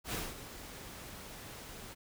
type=noise with ADSR envelope; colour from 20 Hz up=pink; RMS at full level=-36 dBFS; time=0.04-1.95 s; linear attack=89 ms; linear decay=210 ms; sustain=-12 dB; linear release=28 ms; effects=none